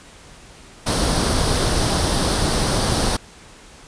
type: noise with comb filter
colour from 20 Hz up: pink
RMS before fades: -19 dBFS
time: 0.86-3.17 s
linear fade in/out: 10 ms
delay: 0.21 ms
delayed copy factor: +0.5
effects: pink hiss -44 dBFS RMS until 3.87 s + resampled to 22050 Hz